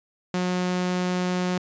sawtooth tone, 181 Hz, F#3, 38 cents flat, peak -19 dBFS, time 0.34-1.58 s, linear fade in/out 2 ms, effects resampled to 16000 Hz

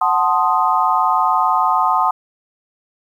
sine chord, F# diminished seventh, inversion none, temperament equal, 740 / 880 / 1046.5 / 1244.5 Hz, F#5 / A5 / C6 / Eb6, 0 / 0 / 0 / 0 cents, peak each -19 / -18 / -18 / -18 dBFS, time 0.01-2.11 s, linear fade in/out 5 ms, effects 8-bit

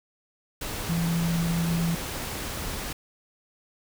sine tone in noise, 168 Hz, E3, 33 cents sharp, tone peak -23 dBFS, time 0.89-1.95 s, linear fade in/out 5 ms, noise pink, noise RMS -33 dBFS, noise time 0.61-2.93 s, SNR +7 dB, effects none

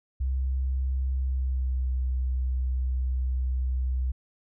sine tone with pitch glide, 65.41 to 63.73 Hz, C2 to C2, 0 to -45 cents, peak -24 dBFS, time 0.2-4.12 s, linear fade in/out 10 ms, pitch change -45 cents, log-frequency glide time 1.17-1.91 s, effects none

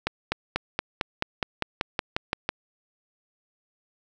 accelerating click train, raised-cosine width 0.3 ms, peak -8 dBFS, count 13, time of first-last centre 0.07-2.491 s, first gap 250 ms, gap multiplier 0.96, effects none

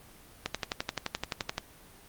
click train, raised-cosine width 0.2 ms, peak -12 dBFS, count 14, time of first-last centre 0.46-1.581 s, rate 11.6 Hz, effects pink hiss -54 dBFS RMS until 2.08 s + Opus 24 kbps

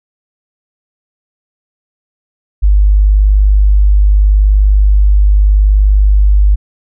sine tone, 50.4 Hz, G1, 49 cents sharp, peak -4 dBFS, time 2.62-6.56 s, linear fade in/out 20 ms, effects none

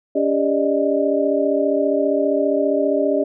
sine tone cluster, 283.3 / 399.6 / 588 / 623 Hz, C#4 / G4 / D5 / D#5, +38 / +33 / +2 / +2 cents, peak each -21 dBFS, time 0.15-3.24 s, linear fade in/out 10 ms, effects none

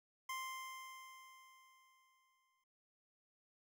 25% pulse tone with exponential decay, 1046.5 Hz, C6, in tune, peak -37 dBFS, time 0.29-2.64 s, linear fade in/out 5 ms, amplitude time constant 510 ms, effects none

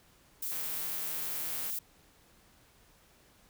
violet noise, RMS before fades -36 dBFS, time 0.42-1.79 s, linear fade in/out 5 ms
click train, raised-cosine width 0.2 ms, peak -29 dBFS, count 185, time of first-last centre 0.52-1.699 s, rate 156 Hz
effects pink hiss -63 dBFS RMS until 3.49 s

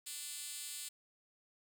5% pulse tone with high-pass filter, 293.7 Hz, D4, in tune, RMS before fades -45 dBFS, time 0.06-0.89 s, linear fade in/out 10 ms, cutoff 5900 Hz, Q 1.3, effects none

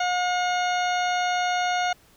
harmonic tone, 720 Hz, F#5, 47 cents flat, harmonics 1 / 2 / 3 / 4 / 5 / 6 / 8 / 9, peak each -23 / -29 / -33 / -35 / -37 / -39 / -41 / -42 dBFS, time 0-1.93 s, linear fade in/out 5 ms, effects pink hiss -57 dBFS RMS until 2.16 s

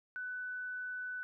sine tone, 1496 Hz, F#6, 19 cents sharp, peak -38 dBFS, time 0.16-1.23 s, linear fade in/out 0 ms, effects none

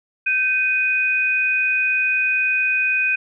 sine tone pair together, 1547.8 / 2489 Hz, G6 / D#7, -22 / 0 cents, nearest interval minor sixth, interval 822 cents, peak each -23 / -17 dBFS, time 0.26-3.16 s, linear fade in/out 10 ms, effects none

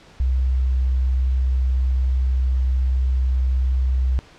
sine tone, 64.2 Hz, C2, 32 cents flat, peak -16 dBFS, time 0.2-4.19 s, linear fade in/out 0 ms, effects pink hiss -48 dBFS RMS until 4.38 s + low-pass 5000 Hz 12 dB/octave

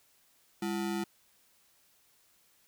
square ring-modulated tone, 270 Hz, C#4, 45 cents flat, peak -29 dBFS, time 0.62-1.04 s, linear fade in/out 5 ms, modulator 67.6 Hz, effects white hiss -67 dBFS RMS until 2.67 s

